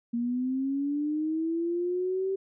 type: linear sweep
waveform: sine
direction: up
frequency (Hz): 233.1 to 388.7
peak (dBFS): -26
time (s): 0.13-2.36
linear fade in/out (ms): 10
effects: none